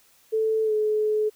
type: tone with pitch glide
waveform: sine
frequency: 440 to 427.7 Hz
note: A4 to A4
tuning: 0 to -49 cents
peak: -20 dBFS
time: 0.32-1.3 s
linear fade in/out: 20 ms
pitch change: -49 cents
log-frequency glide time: 0.64-0.73 s
effects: white hiss -59 dBFS RMS until 1.35 s